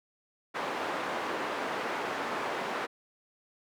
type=band-pass noise; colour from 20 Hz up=white; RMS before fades=-34 dBFS; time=0.54-2.87 s; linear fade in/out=20 ms; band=290 to 1300 Hz; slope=12 dB/octave; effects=none